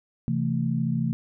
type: tone cluster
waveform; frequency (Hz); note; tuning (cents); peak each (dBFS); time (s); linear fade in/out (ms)
sine; 132.1 / 166 / 223.6; C3 / E3 / A3; +17 / +12 / +28; -27; 0.28-1.13; 0
effects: none